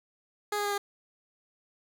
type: tone with pitch steps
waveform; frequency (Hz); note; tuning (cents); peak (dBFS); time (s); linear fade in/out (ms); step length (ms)
15% pulse; 415.3 / 411.5 / 407.7 / 403.9; G#4 / G#4 / G#4 / G#4; 0 / -16 / -32 / -48; -22; 0.52-0.78; 5; 65
effects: none